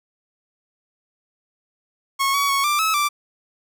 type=tone with pitch steps; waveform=sawtooth; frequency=1095 / 1128 / 1107 / 1182 / 1294 / 1173 Hz; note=C#6 / C#6 / C#6 / D6 / E6 / D6; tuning=-22 / +30 / -3 / +11 / -32 / -2 cents; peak=-14 dBFS; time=2.19-3.09 s; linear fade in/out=20 ms; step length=150 ms; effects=none